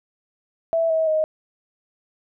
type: tone with pitch steps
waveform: sine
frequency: 659.3 / 642 / 625.2 Hz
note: E5 / E5 / D#5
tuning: 0 / -46 / +8 cents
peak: -17 dBFS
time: 0.73-1.24 s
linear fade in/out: 0 ms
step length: 170 ms
effects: none